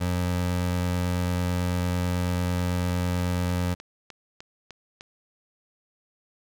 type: tone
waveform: 25% pulse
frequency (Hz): 89.1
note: F2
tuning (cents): +35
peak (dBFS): -20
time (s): 0-3.75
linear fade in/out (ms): 20
type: click train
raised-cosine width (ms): 0.2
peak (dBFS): -24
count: 10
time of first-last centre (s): 2.29-5.009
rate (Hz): 3.31
effects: none

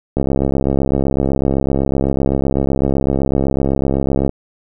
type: click train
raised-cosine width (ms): 2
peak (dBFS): -3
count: 281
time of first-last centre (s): 0.17-4.294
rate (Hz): 67.9
effects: none

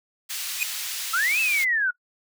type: high-pass noise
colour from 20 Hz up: pink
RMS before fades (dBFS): -31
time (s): 0.29-1.65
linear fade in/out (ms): 20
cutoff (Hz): 2700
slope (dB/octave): 12
type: tone with exponential growth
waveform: square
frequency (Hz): 2489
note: D#7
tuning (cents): 0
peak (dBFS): -18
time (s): 0.55-0.63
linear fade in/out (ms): 1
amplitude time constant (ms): 16
type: linear two-way sweep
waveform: sine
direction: up then down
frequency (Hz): 1272 to 2664 to 1431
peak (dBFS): -20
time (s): 1.13-1.91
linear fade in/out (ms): 10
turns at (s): 1.4
effects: noise-tail reverb RT60 0.1 s tail -23 dB re dry

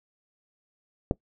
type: click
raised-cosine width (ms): 2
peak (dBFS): -9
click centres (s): 1.111
effects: noise-tail reverb RT60 0.1 s tail -22 dB re dry

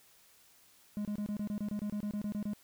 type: tone bursts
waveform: triangle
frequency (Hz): 207.7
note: G#3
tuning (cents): 0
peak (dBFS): -31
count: 15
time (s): 0.97-2.534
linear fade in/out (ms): 0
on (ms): 80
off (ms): 26
effects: white hiss -63 dBFS RMS until 2.63 s

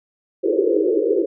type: band-pass noise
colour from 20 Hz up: pink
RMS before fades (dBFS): -18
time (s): 0.43-1.26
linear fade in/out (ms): 10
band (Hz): 320 to 520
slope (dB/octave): 96
effects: none

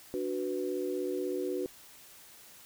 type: chord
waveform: sine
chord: B minor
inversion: first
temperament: equal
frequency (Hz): 293.7 / 370 / 493.9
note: D4 / F#4 / B4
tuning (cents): 0 / 0 / 0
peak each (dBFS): -37 / -33 / -37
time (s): 0.14-1.66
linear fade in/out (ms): 0
effects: white hiss -54 dBFS RMS until 2.65 s

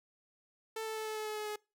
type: tone with pitch steps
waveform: sawtooth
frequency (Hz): 442.7 / 439.6 / 436.6 / 433.6 / 430.6 / 427.6 / 424.7 / 421.7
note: A4 / A4 / A4 / A4 / A4 / A4 / G#4 / G#4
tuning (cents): +11 / -2 / -13 / -25 / -37 / -49 / +39 / +26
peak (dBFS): -33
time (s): 0.76-1.56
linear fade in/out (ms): 5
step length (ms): 100
effects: noise-tail reverb RT60 0.3 s tail -25 dB re dry

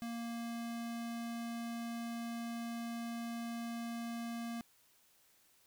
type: tone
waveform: square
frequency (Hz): 233.1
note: A#3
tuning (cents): 0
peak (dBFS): -40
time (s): 0.02-4.61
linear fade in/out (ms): 0
effects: white hiss -69 dBFS RMS until 5.66 s

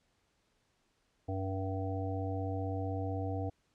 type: harmonic tone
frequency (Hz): 95.8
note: G2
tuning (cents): -39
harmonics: 1 / 3 / 5 / 7 / 8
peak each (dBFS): -35 / -40 / -42 / -43 / -44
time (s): 1.28-3.5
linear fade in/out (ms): 10
effects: pink hiss -75 dBFS RMS until 3.74 s + low-pass 8000 Hz 12 dB/octave

